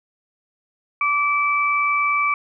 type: tone pair together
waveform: sine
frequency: 1162 / 2315 Hz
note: D6 / D7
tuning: -19 / -25 cents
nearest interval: octave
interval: 1194 cents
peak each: -19 / -20 dBFS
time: 1.01-2.34 s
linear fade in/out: 2 ms
effects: none